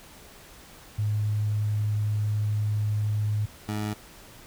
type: tone pair in turn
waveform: sine / 20% pulse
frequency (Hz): 105.5 / 105.5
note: G#2 / G#2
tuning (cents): +28 / +28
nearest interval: unison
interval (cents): 0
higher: neither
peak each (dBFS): -23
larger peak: neither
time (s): 0.98-3.46 / 3.68-3.94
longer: first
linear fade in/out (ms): 10
effects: pink hiss -49 dBFS RMS until 4.46 s